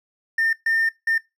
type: tone bursts at uneven times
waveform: triangle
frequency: 1810 Hz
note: A6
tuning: 48 cents sharp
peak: -15 dBFS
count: 3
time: 0.38-0.53 / 0.66-0.89 / 1.07-1.18 s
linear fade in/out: 5 ms
effects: noise-tail reverb RT60 0.2 s tail -22 dB re dry + tanh soft clip ceiling -12 dBFS